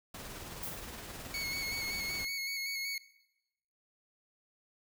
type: noise with tremolo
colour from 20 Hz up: pink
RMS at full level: -44 dBFS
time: 0.14-2.25 s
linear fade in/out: 5 ms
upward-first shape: sine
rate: 19 Hz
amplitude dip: 30%
type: noise with exponential decay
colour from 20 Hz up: violet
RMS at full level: -37 dBFS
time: 0.63-1.04 s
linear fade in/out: 2 ms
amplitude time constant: 89 ms
type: tone with vibrato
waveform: 25% pulse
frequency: 2200 Hz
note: C#7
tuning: 14 cents flat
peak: -31 dBFS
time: 1.34-2.98 s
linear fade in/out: 2 ms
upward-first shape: square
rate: 5.3 Hz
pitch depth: 24 cents each way
effects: noise-tail reverb RT60 0.9 s tail -18 dB re dry